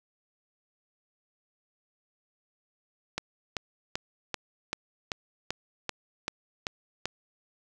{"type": "click train", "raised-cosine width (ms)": 0.2, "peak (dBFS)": -13, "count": 11, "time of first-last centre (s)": [3.18, 7.056], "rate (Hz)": 2.58, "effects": []}